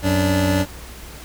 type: tone pair together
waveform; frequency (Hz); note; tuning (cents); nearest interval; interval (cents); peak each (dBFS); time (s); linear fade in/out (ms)
25% pulse; 91.29 / 290; F#2 / D4; -23 / -22; octave + minor sixth; 2001; -15; 0.02-0.66; 50
effects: added 60 Hz sine -38 dBFS peak until 1.24 s + pink hiss -39 dBFS RMS until 1.24 s